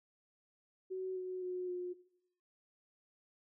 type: tone with pitch steps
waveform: sine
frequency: 374.5 / 369.1 / 363.8 / 358.6 Hz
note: F#4 / F#4 / F#4 / F4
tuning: +21 / -4 / -29 / +46 cents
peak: -37 dBFS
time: 0.9-1.94 s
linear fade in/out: 20 ms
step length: 260 ms
effects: noise-tail reverb RT60 0.7 s tail -17 dB re dry